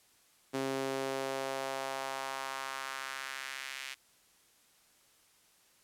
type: tone with high-pass filter sweep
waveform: sawtooth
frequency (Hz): 134.4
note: C3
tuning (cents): +47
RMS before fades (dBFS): -38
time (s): 0.53-3.95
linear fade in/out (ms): 20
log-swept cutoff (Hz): 310 to 2300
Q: 1.6
effects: white hiss -66 dBFS RMS until 5.83 s + low-pass 12000 Hz 12 dB/octave